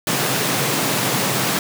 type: high-pass noise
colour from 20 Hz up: pink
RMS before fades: -20 dBFS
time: 0.07-1.59 s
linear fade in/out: 2 ms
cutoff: 110 Hz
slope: 96 dB/octave
effects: none